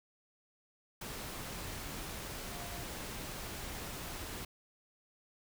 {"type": "tone in noise", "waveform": "sine", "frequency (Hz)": 698.5, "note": "F5", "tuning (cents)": 0, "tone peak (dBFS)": -50, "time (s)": [2.51, 2.83], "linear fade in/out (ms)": 5, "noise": "pink", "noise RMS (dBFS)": -43, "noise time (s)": [1.01, 4.45], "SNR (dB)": -10, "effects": []}